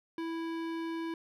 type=tone with hard clipping; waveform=sine; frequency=329.6 Hz; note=E4; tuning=in tune; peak=-36 dBFS; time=0.18-1.14 s; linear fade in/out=2 ms; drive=17 dB; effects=none